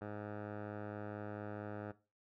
10% pulse tone with low-pass filter, 104.4 Hz, G#2, 10 cents sharp, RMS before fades -45 dBFS, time 0.01-1.92 s, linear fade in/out 10 ms, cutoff 1200 Hz, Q 1.9, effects noise-tail reverb RT60 0.3 s tail -17 dB re dry

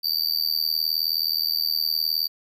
square tone with amplitude modulation, 4630 Hz, D8, 25 cents flat, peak -18 dBFS, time 0.03-2.28 s, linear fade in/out 20 ms, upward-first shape sine, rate 79.2 Hz, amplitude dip 100%, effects 10-bit

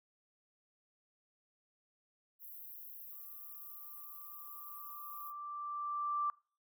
pink high-pass noise, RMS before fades -50 dBFS, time 2.39-5.33 s, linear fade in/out 50 ms, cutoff 12000 Hz, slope 96 dB/octave
sine tone with exponential growth, 1174.7 Hz, D6, in tune, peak -31 dBFS, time 3.12-6.3 s, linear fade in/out 1 ms, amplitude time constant 690 ms
effects noise-tail reverb RT60 0.4 s tail -24 dB re dry

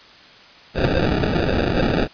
violet noise with sample-and-hold, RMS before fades -19 dBFS, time 0.74-2.08 s, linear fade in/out 50 ms, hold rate 1050 Hz, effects white hiss -45 dBFS RMS until 2.13 s + resampled to 11025 Hz

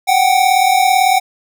square tone pair together, 740 / 778 Hz, F#5 / G5, 0 / -13 cents, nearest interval minor second, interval 87 cents, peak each -13 dBFS, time 0.07-1.2 s, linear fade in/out 20 ms, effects none

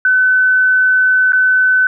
sine tone with dropouts, 1512 Hz, F#6, 37 cents sharp, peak -8 dBFS, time 0.05-1.87 s, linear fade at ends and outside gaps 2 ms, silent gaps 1.322-1.331 s, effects none

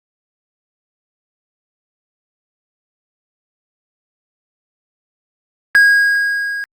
triangle tone with level ramp, 1639 Hz, G#6, 23 cents flat, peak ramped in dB -3 to -19 dBFS, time 5.75-6.64 s, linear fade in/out 0 ms, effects Opus 48 kbps

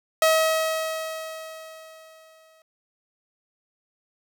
sawtooth tone with exponential decay, 639 Hz, D#5, 46 cents sharp, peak -12 dBFS, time 0.22-2.62 s, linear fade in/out 2 ms, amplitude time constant 520 ms, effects none

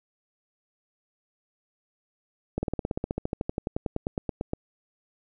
slowing click train, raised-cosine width 2 ms, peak -14 dBFS, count 25, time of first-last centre 2.58-4.534 s, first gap 50 ms, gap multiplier 1.04, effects none

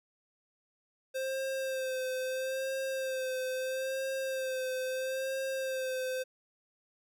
square tone with vibrato, 524 Hz, C5, 2 cents sharp, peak -33 dBFS, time 1.14-6.24 s, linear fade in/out 20 ms, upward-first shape sine, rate 0.76 Hz, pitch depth 30 cents each way, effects none

